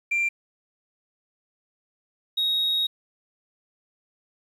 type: tone pair in turn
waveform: sine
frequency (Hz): 2369 / 3771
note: D7 / A#7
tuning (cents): +14 / +19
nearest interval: minor sixth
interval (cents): 805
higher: second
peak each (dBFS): -19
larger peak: neither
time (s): 0.11-0.29 / 2.37-2.87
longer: second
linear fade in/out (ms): 10
effects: tanh soft clip ceiling -19 dBFS + 9-bit